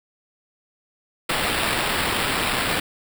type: noise with sample-and-hold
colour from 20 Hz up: blue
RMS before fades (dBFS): -23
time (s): 1.29-2.8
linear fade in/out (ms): 5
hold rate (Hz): 6300
effects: none